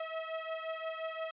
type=beating tone pair; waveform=sawtooth; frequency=643 / 648.7 Hz; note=E5 / E5; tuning=-43 / -28 cents; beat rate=5.7 Hz; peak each=-35 / -37 dBFS; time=0-1.31 s; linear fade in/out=5 ms; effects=resampled to 8000 Hz